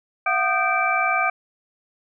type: tone cluster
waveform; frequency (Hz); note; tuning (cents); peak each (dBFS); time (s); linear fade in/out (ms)
sine; 685 / 745 / 1227 / 1557 / 2330; F5 / F#5 / D#6 / G6 / D7; -34 / +12 / -25 / -12 / -14; -27 / -25 / -23 / -26 / -23; 0.26-1.3; 5
effects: none